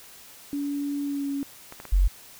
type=tone with pitch glide; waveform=sine; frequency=285.1 to 279.4 Hz; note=C#4 to C#4; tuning=+49 to +14 cents; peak=-26 dBFS; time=0.53-1.43 s; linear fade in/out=0 ms; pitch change=-35 cents; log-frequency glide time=1.03-1.31 s
type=clicks; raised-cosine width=0.5 ms; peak=-24 dBFS; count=3; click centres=1.724 / 1.801 / 1.853 s
type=tone; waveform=sine; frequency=46.29 Hz; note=F#1; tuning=2 cents sharp; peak=-16 dBFS; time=1.92-2.08 s; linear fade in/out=10 ms
effects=white hiss -48 dBFS RMS until 2.39 s